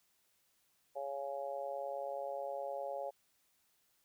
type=harmonic tone; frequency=139.2 Hz; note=C#3; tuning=8 cents sharp; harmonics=3 / 4 / 5 / 6; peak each=-50 / -40 / -44 / -46 dBFS; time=0.95-3.11 s; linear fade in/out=20 ms; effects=white hiss -75 dBFS RMS until 4.04 s